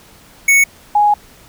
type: tone pair in turn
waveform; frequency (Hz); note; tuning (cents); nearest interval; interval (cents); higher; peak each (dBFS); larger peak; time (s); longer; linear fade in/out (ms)
square / sine; 2217 / 830.4; C#7 / G#5; 0 / 0; octave + perfect fourth; 1700; first; -8; neither; 0.48-0.64 / 0.95-1.14; second; 5
effects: pink hiss -44 dBFS RMS until 1.48 s